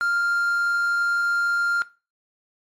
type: tone with quantisation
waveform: triangle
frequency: 1396.9 Hz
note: F6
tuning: in tune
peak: -18 dBFS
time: 0.01-1.82 s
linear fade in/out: 0 ms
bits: 8
effects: noise-tail reverb RT60 0.3 s tail -17 dB re dry + MP3 64 kbps